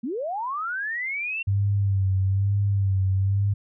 sine linear sweep, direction up, 207.7 to 2747 Hz, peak -26 dBFS, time 0.03-1.43 s, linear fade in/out 10 ms
sine tone with vibrato, 98 Hz, G2, in tune, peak -19 dBFS, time 1.47-3.54 s, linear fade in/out 10 ms, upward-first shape sine, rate 1.1 Hz, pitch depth 51 cents each way
effects none

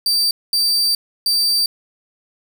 40% pulse tone bursts at uneven times, 4652 Hz, D8, 17 cents flat, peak -13 dBFS, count 3, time 0.06-0.31 / 0.53-0.95 / 1.26-1.66 s, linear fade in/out 2 ms, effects none

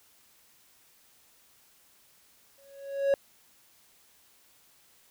triangle tone with exponential growth, 554 Hz, C#5, 1 cent flat, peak -17 dBFS, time 2.58-3.14 s, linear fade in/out 1 ms, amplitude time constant 120 ms, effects white hiss -62 dBFS RMS until 5.1 s

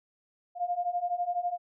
sine beating tone pair, 698.5 / 710.5 Hz, F5 / F5, 0 / +30 cents, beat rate 12 Hz, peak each -32 / -30 dBFS, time 0.55-1.58 s, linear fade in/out 50 ms, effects none

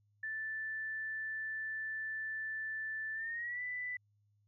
sine tone with pitch glide, 1760 to 1987 Hz, A6 to B6, 0 to +10 cents, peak -37 dBFS, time 0.23-3.97 s, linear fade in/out 5 ms, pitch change +210 cents, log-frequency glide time 3.14-3.62 s, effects added 103 Hz sine -70 dBFS peak until 4.47 s

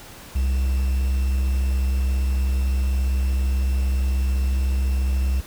triangle tone with quantisation, 65.41 Hz, C2, in tune, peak -16 dBFS, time 0.35-5.41 s, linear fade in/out 10 ms, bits 7, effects pink hiss -42 dBFS RMS until 5.46 s

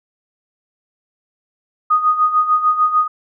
sine tone with tremolo, 1241 Hz, D#6, 5 cents flat, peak -9 dBFS, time 1.9-3.08 s, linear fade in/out 10 ms, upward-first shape sine, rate 6.7 Hz, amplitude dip 70%, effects none

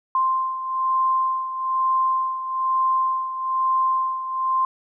sine beating tone pair, 1046.5 / 1047.6 Hz, C6 / C6, 0 / +2 cents, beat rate 1.1 Hz, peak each -20 / -26 dBFS, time 0.15-4.65 s, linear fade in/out 2 ms, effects none

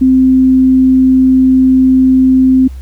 sine tone, 260 Hz, C4, 11 cents flat, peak -4 dBFS, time 0.01-2.68 s, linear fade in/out 10 ms, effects added 65 Hz sine -23 dBFS peak until 2.81 s + pink hiss -46 dBFS RMS until 2.81 s

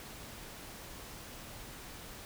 silence, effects pink hiss -48 dBFS RMS until 2.25 s

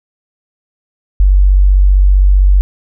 sine tone, 47.71 Hz, G1, 46 cents flat, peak -4 dBFS, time 1.2-2.61 s, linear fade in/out 0 ms, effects none

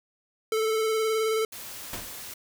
square tone with vibrato, 440 Hz, A4, in tune, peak -24 dBFS, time 0.52-1.45 s, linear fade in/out 2 ms, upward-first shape square, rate 19 Hz, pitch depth 17 cents each way
white noise, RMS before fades -40 dBFS, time 1.52-2.34 s, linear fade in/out 5 ms
pink noise with exponential decay, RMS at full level -31 dBFS, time 1.93-2.2 s, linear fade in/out 2 ms, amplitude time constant 58 ms
effects none

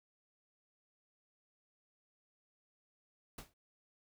pink noise with exponential decay, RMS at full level -44 dBFS, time 3.38-3.54 s, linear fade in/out 5 ms, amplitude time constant 34 ms, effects none

